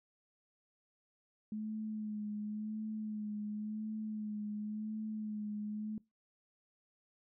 sine tone with vibrato, 213.1 Hz, G#3, 45 cents sharp, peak -37 dBFS, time 1.52-5.98 s, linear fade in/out 2 ms, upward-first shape sine, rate 0.93 Hz, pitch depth 31 cents each way, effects noise-tail reverb RT60 0.2 s tail -22 dB re dry

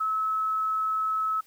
sine tone, 1295 Hz, E6, 31 cents flat, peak -24 dBFS, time 0-1.41 s, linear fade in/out 10 ms, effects white hiss -60 dBFS RMS until 1.46 s

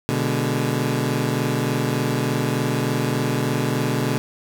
20% pulse chord, G# diminished, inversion first, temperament equal, 123.47 / 146.83 / 207.7 Hz, B2 / D3 / G#3, 0 / 0 / 0 cents, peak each -18 / -19 / -23 dBFS, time 0.09-4.18 s, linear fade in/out 0 ms, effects none

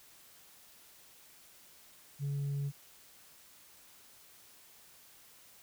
sine tone, 141.2 Hz, C#3, 32 cents sharp, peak -30 dBFS, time 2.19-2.72 s, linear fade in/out 50 ms, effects tanh soft clip ceiling -31 dBFS + white hiss -59 dBFS RMS until 5.62 s

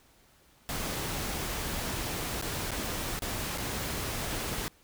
pink noise with dropouts, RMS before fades -34 dBFS, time 0.69-4.68 s, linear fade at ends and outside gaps 0 ms, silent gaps 2.414-2.424 / 2.708-2.716 / 3.191-3.221 / 3.576-3.582 s, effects pink hiss -62 dBFS RMS until 4.83 s

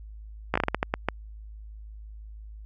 slowing click train, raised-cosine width 0.5 ms, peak -8 dBFS, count 10, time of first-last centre 0.54-1.086 s, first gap 15 ms, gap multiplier 1.33, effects added 53 Hz sine -40 dBFS peak until 2.65 s

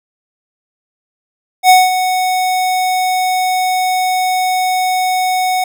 square tone with ADSR envelope, 740 Hz, F#5, in tune, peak -3 dBFS, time 1.63-5.64 s, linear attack 66 ms, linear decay 200 ms, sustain -10 dB, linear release 4 ms, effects none

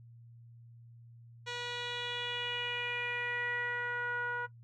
10% pulse tone with low-pass filter sweep, 484 Hz, B4, 35 cents flat, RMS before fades -37 dBFS, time 1.46-4.47 s, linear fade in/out 20 ms, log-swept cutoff 4700 to 1300 Hz, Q 4.1, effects noise-tail reverb RT60 0.1 s tail -18 dB re dry + added 117 Hz sine -52 dBFS peak until 4.63 s

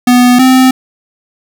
square tone pair in turn, 246.9 / 258.8 Hz, B3 / C4, 0 / -19 cents, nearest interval minor second, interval 81 cents, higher second, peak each -4 dBFS, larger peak neither, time 0.07-0.39 / 0.39-0.71 s, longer neither, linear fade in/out 5 ms, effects none

